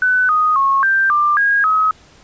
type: tone with pitch steps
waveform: sine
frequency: 1500 / 1244 / 1092 / 1575 / 1188 / 1635 / 1274 Hz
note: F#6 / D#6 / C#6 / G6 / D6 / G#6 / D#6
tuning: +23 / -1 / -26 / +8 / +20 / -28 / +41 cents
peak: -11 dBFS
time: 0.02-1.91 s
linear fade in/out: 2 ms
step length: 270 ms
effects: pink hiss -47 dBFS RMS until 2.23 s + resampled to 16000 Hz